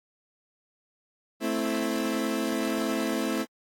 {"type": "chord", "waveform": "30% pulse", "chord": "A minor", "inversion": "none", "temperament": "equal", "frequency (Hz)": [220, 261.6, 329.6], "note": ["A3", "C4", "E4"], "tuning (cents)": [0, 0, 0], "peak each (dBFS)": -28, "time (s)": [1.4, 3.46], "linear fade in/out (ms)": 50, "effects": ["AAC 64 kbps"]}